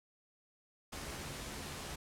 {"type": "noise with comb filter", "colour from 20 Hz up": "pink", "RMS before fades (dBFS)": -44, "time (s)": [0.92, 1.96], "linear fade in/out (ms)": 10, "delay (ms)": 14, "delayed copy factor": 0.55, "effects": ["low-pass 11000 Hz 12 dB/octave"]}